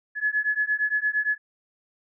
sine beating tone pair, 1700 / 1708.7 Hz, G#6 / G#6, +40 / +49 cents, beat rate 8.7 Hz, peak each -25 dBFS, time 0.15-1.38 s, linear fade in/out 50 ms, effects none

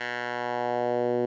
10% pulse tone with band-pass filter sweep, 121.7 Hz, B2, 25 cents flat, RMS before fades -28 dBFS, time 0-1.26 s, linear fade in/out 10 ms, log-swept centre 1900 to 380 Hz, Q 1.7, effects resampled to 16000 Hz

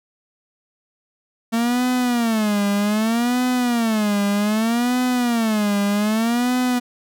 45% pulse tone with vibrato, 225.3 Hz, A3, 41 cents sharp, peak -17 dBFS, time 1.52-6.8 s, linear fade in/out 20 ms, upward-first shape sine, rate 0.64 Hz, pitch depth 190 cents each way, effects none

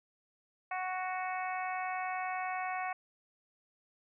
harmonic tone, 370 Hz, F#4, in tune, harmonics 2 / 3 / 4 / 5 / 6 / 7, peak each -36 / -41 / -45 / -44 / -43 / -48 dBFS, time 0.71-2.93 s, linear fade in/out 5 ms, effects none

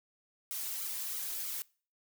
blue noise with flanger, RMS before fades -38 dBFS, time 0.51-1.62 s, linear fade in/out 0 ms, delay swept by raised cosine 1.1 to 3.7 ms, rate 3.1 Hz, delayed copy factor -1, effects noise-tail reverb RT60 0.4 s tail -23 dB re dry

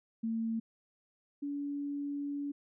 sine tone pair in turn, 225.8 / 285.6 Hz, A3 / D4, +45 / -48 cents, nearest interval major third, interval 407 cents, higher second, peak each -31 / -34 dBFS, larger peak first, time 0.23-0.6 / 1.42-2.52 s, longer second, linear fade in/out 10 ms, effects none

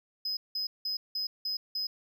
triangle tone bursts, 5050 Hz, D#8, 25 cents sharp, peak -29 dBFS, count 6, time 0.25-1.87 s, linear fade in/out 5 ms, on 120 ms, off 180 ms, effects none

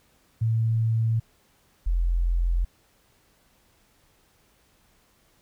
sine tone pair in turn, 112.8 / 43.09 Hz, A2 / F1, +44 / -22 cents, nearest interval octave + perfect fourth, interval 1666 cents, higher first, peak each -20 dBFS, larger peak neither, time 0.41-1.2 / 1.86-2.65 s, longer neither, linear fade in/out 10 ms, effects pink hiss -63 dBFS RMS until 5.41 s

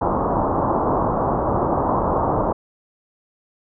white low-pass noise, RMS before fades -20 dBFS, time 0.01-2.53 s, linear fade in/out 10 ms, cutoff 1100 Hz, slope 48 dB/octave, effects none

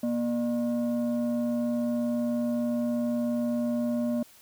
sine tone pair together, 238.4 / 600.7 Hz, A#3 / D5, +39 / +39 cents, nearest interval octave + major third, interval 1600 cents, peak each -24 / -30 dBFS, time 0.03-4.23 s, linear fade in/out 5 ms, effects tanh soft clip ceiling -22 dBFS + white hiss -55 dBFS RMS until 4.41 s

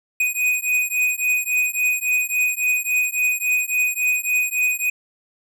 square beating tone pair, 2489 / 2492.6 Hz, D#7 / D#7, 0 / +2 cents, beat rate 3.6 Hz, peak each -22 / -22 dBFS, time 0.2-4.9 s, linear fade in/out 5 ms, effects none

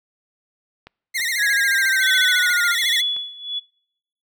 click train, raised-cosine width 0.3 ms, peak -24 dBFS, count 8, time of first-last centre 0.87-3.165 s, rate 3.05 Hz
sawtooth tone with vibrato, 1976 Hz, B6, in tune, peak -17 dBFS, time 1.14-3.02 s, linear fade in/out 20 ms, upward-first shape sine, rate 14 Hz, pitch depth 140 cents each way
sine linear sweep, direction down, 1678 to 1396.9 Hz, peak -17 dBFS, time 1.37-2.76 s, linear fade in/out 50 ms
sine tone with tremolo, 3412 Hz, G#7, 46 cents sharp, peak -18 dBFS, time 2.01-3.6 s, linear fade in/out 20 ms, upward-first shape sine, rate 1.3 Hz, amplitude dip 90%
effects noise-tail reverb RT60 0.8 s tail -26 dB re dry

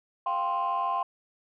sine chord, F suspended second, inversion none, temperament just, 698.5 / 785.8 / 1047.7 Hz, F5 / G5 / C6, 0 / +4 / +2 cents, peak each -31 / -30 / -26 dBFS, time 0.26-1.03 s, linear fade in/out 5 ms, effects tanh soft clip ceiling -21 dBFS

